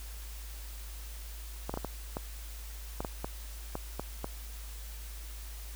clicks, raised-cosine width 1 ms, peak -20 dBFS, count 11, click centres 1.695 / 1.74 / 1.774 / 1.847 / 2.169 / 3.005 / 3.048 / 3.245 / 3.754 / 3.996 / 4.244 s, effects added 53 Hz sine -41 dBFS peak until 5.75 s + white hiss -50 dBFS RMS until 5.75 s

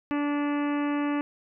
harmonic tone, 290.5 Hz, D4, 19 cents flat, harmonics 1 / 2 / 3 / 4 / 5 / 6 / 7 / 8 / 9 / 10, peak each -25 / -37 / -37 / -37 / -44 / -42 / -44 / -47 / -44 / -51 dBFS, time 0.11-1.21 s, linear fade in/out 0 ms, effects none

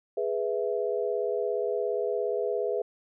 sine chord, E major, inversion first, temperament equal with one note detuned, 415.3 / 492.5 / 659.3 Hz, G#4 / B4 / E5, 0 / -5 / 0 cents, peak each -29 / -30 / -33 dBFS, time 0.17-2.82 s, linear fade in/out 5 ms, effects none

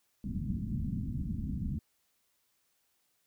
white low-pass noise, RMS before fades -35 dBFS, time 0.24-1.79 s, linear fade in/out 2 ms, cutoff 240 Hz, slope 48 dB/octave, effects white hiss -75 dBFS RMS until 3.26 s

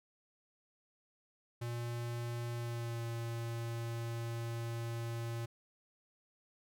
square tone with pitch glide, 118.8 to 116.29 Hz, A#2 to A#2, +33 to -4 cents, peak -38 dBFS, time 1.61-5.46 s, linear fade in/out 10 ms, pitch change -37 cents, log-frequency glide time 2.56-3.04 s, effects none

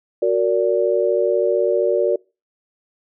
sine chord, Gb augmented, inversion none, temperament just, 370 / 462.5 / 578.1 Hz, Gb4 / Bb4 / D5, 0 / -14 / -27 cents, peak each -19 dBFS, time 0.22-2.16 s, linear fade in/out 5 ms, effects noise-tail reverb RT60 0.3 s tail -25 dB re dry

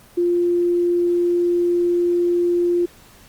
sine tone, 349.2 Hz, F4, in tune, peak -15 dBFS, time 0.17-2.86 s, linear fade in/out 10 ms, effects pink hiss -48 dBFS RMS until 3.28 s + Opus 24 kbps

